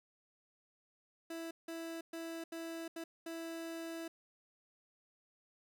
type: tone bursts at uneven times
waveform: 30% pulse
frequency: 329.9 Hz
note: E4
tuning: 1 cent sharp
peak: -39 dBFS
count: 6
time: 1.3-1.51 / 1.68-2.01 / 2.13-2.44 / 2.52-2.88 / 2.96-3.04 / 3.26-4.08 s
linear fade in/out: 5 ms
effects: none